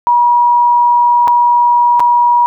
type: tone with dropouts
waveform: sine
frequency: 961 Hz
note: B5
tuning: 48 cents flat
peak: -6 dBFS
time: 0.07-2.46 s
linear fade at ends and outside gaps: 0 ms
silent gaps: 1.275-1.28 / 1.996-2.003 s
effects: none